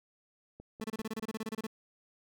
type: click train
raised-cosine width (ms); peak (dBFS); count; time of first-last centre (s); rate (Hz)
2; -35; 4; 0.6-1.196; 5.03
type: tone bursts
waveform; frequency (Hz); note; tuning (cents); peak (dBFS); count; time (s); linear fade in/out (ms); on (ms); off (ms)
30% pulse; 220; A3; 0; -32; 15; 0.81-1.668; 5; 32; 27
effects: none